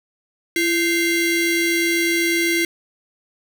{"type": "ring-modulated tone", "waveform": "40% pulse", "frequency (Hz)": 1216, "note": "D#6", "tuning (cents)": -40, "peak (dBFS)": -13, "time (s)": [0.56, 2.65], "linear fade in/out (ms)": 2, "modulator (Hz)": 878, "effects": []}